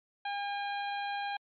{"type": "harmonic tone", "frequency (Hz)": 808, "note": "G#5", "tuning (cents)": -48, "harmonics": [1, 2, 3, 4, 5], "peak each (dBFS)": [-34, -40, -44, -46, -48], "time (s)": [0.25, 1.37], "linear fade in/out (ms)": 5, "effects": ["MP3 32 kbps"]}